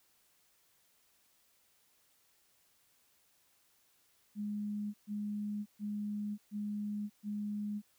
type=tone bursts; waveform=sine; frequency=207.7 Hz; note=G#3; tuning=in tune; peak=-35 dBFS; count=5; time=4.35-7.82 s; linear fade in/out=50 ms; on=590 ms; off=130 ms; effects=white hiss -71 dBFS RMS until 7.98 s